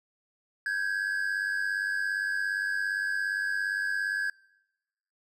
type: tone pair together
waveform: triangle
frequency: 1569 / 1666.4 Hz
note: G6 / G#6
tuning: +1 / +5 cents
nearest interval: minor second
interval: 104 cents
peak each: -29 / -28 dBFS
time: 0.66-4.3 s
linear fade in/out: 2 ms
effects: noise-tail reverb RT60 1.0 s tail -26 dB re dry